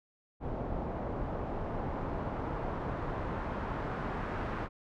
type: noise with low-pass filter sweep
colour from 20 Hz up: pink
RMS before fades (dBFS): -36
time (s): 0.4-4.69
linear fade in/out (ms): 50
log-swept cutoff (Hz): 710 to 1400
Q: 1.2
effects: none